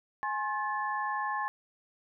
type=tone cluster; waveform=sine; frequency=835 / 1067 / 1736 Hz; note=G#5 / C6 / A6; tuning=+9 / +34 / -24 cents; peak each=-34 / -33 / -36 dBFS; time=0.23-1.48 s; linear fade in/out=0 ms; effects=none